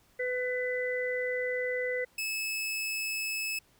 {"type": "harmonic tone", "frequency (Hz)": 500, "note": "B4", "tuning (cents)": 21, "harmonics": [1, 3, 4], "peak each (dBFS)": [-31, -43, -33], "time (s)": [0.19, 2.05], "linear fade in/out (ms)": 10}
{"type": "tone", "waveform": "sawtooth", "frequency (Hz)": 2600, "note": "E7", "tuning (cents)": -24, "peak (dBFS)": -28, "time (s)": [2.18, 3.59], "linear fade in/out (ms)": 5}
{"effects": ["pink hiss -65 dBFS RMS until 3.79 s"]}